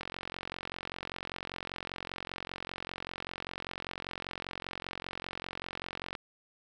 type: click train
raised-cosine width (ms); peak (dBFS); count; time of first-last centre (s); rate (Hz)
0.3; -21; 278; 0.01-6.152; 45.1
effects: none